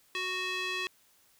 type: tone with band-pass filter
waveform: square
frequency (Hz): 370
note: F#4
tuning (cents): 0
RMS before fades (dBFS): -34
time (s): 0.15-0.87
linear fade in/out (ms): 0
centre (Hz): 2800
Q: 1.8
effects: white hiss -65 dBFS RMS until 1.39 s